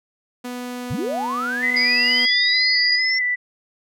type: tone with pitch glide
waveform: sawtooth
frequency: 246.9 to 245.3 Hz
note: B3 to B3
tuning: 0 to -12 cents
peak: -24 dBFS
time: 0.44-2.26 s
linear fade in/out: 10 ms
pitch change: -12 cents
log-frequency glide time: 0.78-2.07 s
type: linear sweep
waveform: sine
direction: up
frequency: 79.5 to 5490 Hz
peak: -22 dBFS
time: 0.9-3.19 s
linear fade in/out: 10 ms
type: tone with vibrato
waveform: sine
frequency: 1999 Hz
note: B6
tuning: 20 cents sharp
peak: -18 dBFS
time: 1.62-3.36 s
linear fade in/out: 20 ms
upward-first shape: square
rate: 2.2 Hz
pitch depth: 20 cents each way
type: tone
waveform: sine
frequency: 4898 Hz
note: D#8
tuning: 28 cents flat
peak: -19 dBFS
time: 1.76-2.96 s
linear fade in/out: 10 ms
effects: none